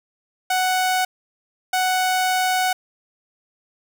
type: tone pair in turn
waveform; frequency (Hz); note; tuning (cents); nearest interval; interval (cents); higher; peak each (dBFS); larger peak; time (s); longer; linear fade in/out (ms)
sawtooth; 742 / 742; F#5 / F#5; +5 / +5; unison; 0; neither; -14; neither; 0.5-1.05 / 1.73-2.73; second; 5
effects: none